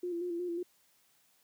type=tone with vibrato; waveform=sine; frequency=348.4 Hz; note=F4; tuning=4 cents flat; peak=-33 dBFS; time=0.03-0.63 s; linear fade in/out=5 ms; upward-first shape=square; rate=5.5 Hz; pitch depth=39 cents each way; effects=white hiss -69 dBFS RMS until 1.43 s + high-pass 80 Hz 12 dB/octave

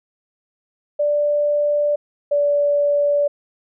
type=tone pair in turn; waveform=sine; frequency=587.3 / 578.5 Hz; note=D5 / D5; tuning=0 / -26 cents; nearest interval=unison; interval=26 cents; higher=first; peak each=-15 / -14 dBFS; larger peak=second; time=0.99-1.96 / 2.31-3.28 s; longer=neither; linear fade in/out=10 ms; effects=none

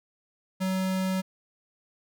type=tone; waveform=square; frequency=188.1 Hz; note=F#3; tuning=29 cents sharp; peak=-26 dBFS; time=0.6-1.22 s; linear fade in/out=20 ms; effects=none

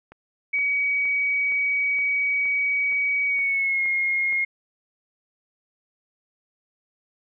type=click train; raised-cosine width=0.5 ms; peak=-29 dBFS; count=10; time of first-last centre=0.12-4.326 s; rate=2.14 Hz
type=tone with pitch glide; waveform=sine; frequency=2264 to 2146 Hz; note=C#7 to C7; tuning=+36 to +43 cents; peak=-20 dBFS; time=0.53-4.45 s; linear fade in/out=10 ms; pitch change=-93 cents; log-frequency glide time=3.26-3.85 s
effects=none

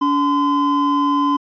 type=tone pair together; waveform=triangle; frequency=286.4 / 1026 Hz; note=D4 / C6; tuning=-43 / -34 cents; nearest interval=octave + minor seventh; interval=2209 cents; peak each=-15 dBFS; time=0.01-1.37 s; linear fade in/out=10 ms; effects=resampled to 11025 Hz

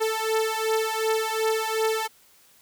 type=beating tone pair; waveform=sawtooth; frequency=440 / 442.7 Hz; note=A4 / A4; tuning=0 / +11 cents; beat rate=2.7 Hz; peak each=-22 dBFS; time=0-2.08 s; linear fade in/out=20 ms; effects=white hiss -57 dBFS RMS until 2.61 s

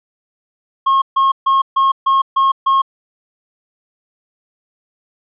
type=tone bursts; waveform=triangle; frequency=1081 Hz; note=C#6; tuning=44 cents flat; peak=-8 dBFS; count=7; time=0.86-2.82 s; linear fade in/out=10 ms; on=160 ms; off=140 ms; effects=resampled to 8000 Hz

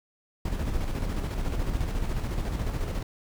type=noise with tremolo; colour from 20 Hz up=brown; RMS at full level=-27 dBFS; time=0.45-3.03 s; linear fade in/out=5 ms; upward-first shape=square; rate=14 Hz; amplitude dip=40%; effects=none

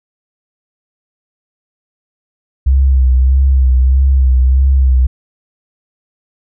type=tone with vibrato; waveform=sine; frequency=65.41 Hz; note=C2; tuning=in tune; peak=-6 dBFS; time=2.66-5.07 s; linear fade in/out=10 ms; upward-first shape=sine; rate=1.6 Hz; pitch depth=52 cents each way; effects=none

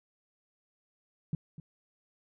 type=tone with echo; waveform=sine; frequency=155.56 Hz; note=D#3; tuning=in tune; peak=-27 dBFS; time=1.33-1.35 s; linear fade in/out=2 ms; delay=250 ms; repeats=1; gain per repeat=-14 dB; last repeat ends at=1.6 s; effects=none

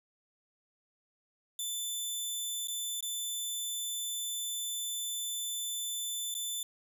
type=tone with dropouts; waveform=15% pulse; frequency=3520 Hz; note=A7; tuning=in tune; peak=-27 dBFS; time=1.59-6.63 s; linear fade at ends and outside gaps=2 ms; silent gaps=2.673-2.682 / 3.007-3.026 / 6.342-6.35 s; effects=none

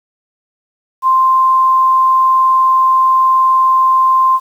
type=tone; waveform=sine; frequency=1046.5 Hz; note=C6; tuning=in tune; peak=-7 dBFS; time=1.02-4.4 s; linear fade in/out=50 ms; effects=7-bit

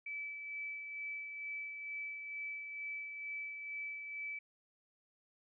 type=tone with tremolo; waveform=sine; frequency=2306 Hz; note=D7; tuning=32 cents flat; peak=-39 dBFS; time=0.06-4.39 s; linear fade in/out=5 ms; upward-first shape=sine; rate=2.2 Hz; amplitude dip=40%; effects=none

